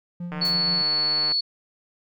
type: tone with tremolo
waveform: triangle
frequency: 174.61 Hz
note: F3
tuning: in tune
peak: -26 dBFS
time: 0.2-0.82 s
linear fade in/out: 5 ms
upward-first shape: triangle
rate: 6.3 Hz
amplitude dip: 50%
type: click train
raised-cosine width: 0.5 ms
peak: -20 dBFS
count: 153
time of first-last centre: 0.32-1.32 s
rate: 152 Hz
type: tone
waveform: sine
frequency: 4416 Hz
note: C#8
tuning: 7 cents flat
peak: -20 dBFS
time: 0.41-1.41 s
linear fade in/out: 10 ms
type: noise with exponential decay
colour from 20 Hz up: white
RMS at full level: -35 dBFS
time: 0.45-0.63 s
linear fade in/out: 1 ms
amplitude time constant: 38 ms
effects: none